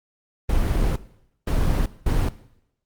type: noise bursts at uneven times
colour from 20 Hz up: brown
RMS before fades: -20 dBFS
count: 3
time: 0.49-0.96 / 1.47-1.86 / 2.06-2.29 s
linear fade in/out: 5 ms
effects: noise-tail reverb RT60 0.8 s tail -17 dB re dry + Opus 24 kbps